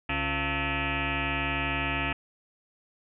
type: tone with frequency modulation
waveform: sine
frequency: 1309 Hz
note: E6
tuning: 13 cents flat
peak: -26 dBFS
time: 0.09-2.13 s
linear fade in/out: 5 ms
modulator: 207 Hz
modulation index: 7.3
effects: none